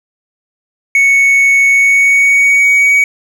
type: tone with pitch glide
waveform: triangle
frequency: 2217 to 2257 Hz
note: C#7 to C#7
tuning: 0 to +31 cents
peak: -4 dBFS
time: 0.95-3.04 s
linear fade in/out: 2 ms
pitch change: +31 cents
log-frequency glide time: 1.67-2.92 s
effects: none